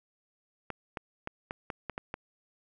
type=clicks; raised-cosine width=0.5 ms; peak=-20 dBFS; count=8; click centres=0.703 / 0.972 / 1.274 / 1.509 / 1.702 / 1.897 / 1.979 / 2.141 s; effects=none